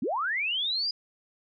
sine linear sweep, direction up, 186.9 to 4967 Hz, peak -26 dBFS, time 0.02-0.91 s, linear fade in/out 5 ms, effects none

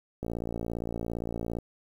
click train, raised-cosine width 2 ms, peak -20 dBFS, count 79, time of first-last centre 0.23-1.587 s, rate 57.5 Hz, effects 9-bit

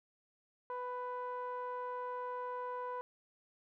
sawtooth tone with low-pass filter, 496.5 Hz, B4, 9 cents sharp, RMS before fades -41 dBFS, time 0.7-3.01 s, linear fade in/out 0 ms, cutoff 1100 Hz, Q 3.5, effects none

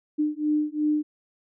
sine beating tone pair, 300.1 / 302.9 Hz, D4 / D#4, +38 / -46 cents, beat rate 2.8 Hz, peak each -25 dBFS, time 0.18-1.03 s, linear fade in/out 20 ms, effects none

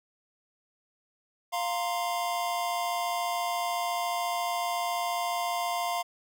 square chord, F suspended fourth, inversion none, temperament equal, 698.5 / 932.3 / 1046.5 Hz, F5 / Bb5 / C6, 0 / 0 / 0 cents, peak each -31 / -36 / -35 dBFS, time 1.52-6.03 s, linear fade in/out 20 ms, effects none

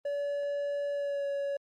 triangle tone with pitch glide, 572 to 562.5 Hz, D5 to C#5, -46 to +25 cents, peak -28 dBFS, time 0.05-1.57 s, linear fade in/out 5 ms, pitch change -29 cents, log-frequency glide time 0.92-1.26 s, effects Opus 32 kbps

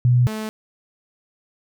sine / sawtooth tone pair in turn, 123.2 / 217 Hz, B2 / A3, -4 / -24 cents, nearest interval minor seventh, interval 980 cents, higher second, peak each -12 / -22 dBFS, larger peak first, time 0.05-0.27 / 0.27-0.49 s, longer neither, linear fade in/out 0 ms, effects none

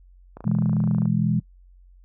click train, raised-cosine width 1 ms, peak -24 dBFS, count 20, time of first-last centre 0.37-1.056 s, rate 27.7 Hz
sine chord, E major, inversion second, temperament equal, 123.47 / 164.81 / 207.7 Hz, B2 / E3 / G#3, 0 / 0 / 0 cents, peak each -24 / -22 / -23 dBFS, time 0.45-1.4 s, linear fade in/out 10 ms
effects noise-tail reverb RT60 0.1 s tail -25 dB re dry + added 45 Hz sine -48 dBFS peak until 2.04 s

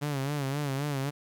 sawtooth tone with vibrato, 141 Hz, C#3, 30 cents sharp, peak -25 dBFS, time 0.01-1.11 s, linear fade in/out 20 ms, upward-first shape sine, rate 3.8 Hz, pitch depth 92 cents each way, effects 11-bit

